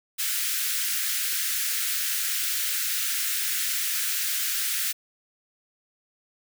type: high-pass noise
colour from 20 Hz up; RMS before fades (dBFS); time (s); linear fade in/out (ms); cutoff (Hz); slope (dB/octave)
white; -27; 0.18-4.93; 20; 1400; 48
effects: none